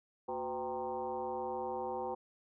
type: tone with frequency modulation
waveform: sine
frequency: 645 Hz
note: E5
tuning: 38 cents flat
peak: -35 dBFS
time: 0.28-2.15 s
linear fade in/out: 10 ms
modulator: 139 Hz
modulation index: 2.3
effects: none